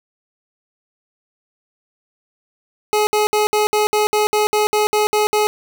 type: tone bursts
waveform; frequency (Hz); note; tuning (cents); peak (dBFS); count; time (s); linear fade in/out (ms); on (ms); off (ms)
25% pulse; 422.7; G#4; +31; -10; 13; 2.93-5.47; 0; 140; 60
effects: none